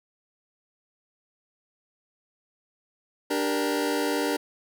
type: chord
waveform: sawtooth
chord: G minor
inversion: second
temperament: just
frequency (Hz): 294 / 392 / 470.4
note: D4 / G4 / Bb4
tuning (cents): +2 / 0 / +16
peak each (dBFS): -23 / -26 / -25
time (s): 3.3-4.37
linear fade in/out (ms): 10
effects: none